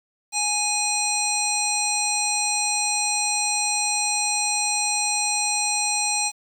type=harmonic tone; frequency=830 Hz; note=G#5; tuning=1 cent flat; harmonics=1 / 3 / 5 / 7 / 9 / 10; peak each=-28 / -28 / -28 / -28 / -28 / -28 dBFS; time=0.32-6.32 s; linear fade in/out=50 ms; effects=8-bit